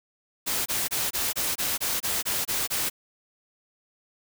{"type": "noise bursts", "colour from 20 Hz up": "white", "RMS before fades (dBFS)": -27, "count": 11, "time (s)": [0.46, 2.9], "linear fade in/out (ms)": 20, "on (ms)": 200, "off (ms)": 24, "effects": []}